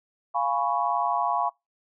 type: chord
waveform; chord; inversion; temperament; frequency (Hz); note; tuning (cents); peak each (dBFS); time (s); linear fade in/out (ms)
sine; C# dominant seventh; first; equal; 698.5 / 830.6 / 987.8 / 1108.7; E#5 / G#5 / B5 / C#6; 0 / 0 / 0 / 0; -28; 0.34-1.5; 20
effects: noise-tail reverb RT60 0.2 s tail -24 dB re dry